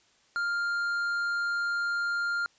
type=tone with tanh clipping; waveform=sine; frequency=1400 Hz; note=F6; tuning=4 cents sharp; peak=-28 dBFS; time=0.36-2.46 s; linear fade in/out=0 ms; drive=7 dB; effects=white hiss -64 dBFS RMS until 2.58 s + resampled to 16000 Hz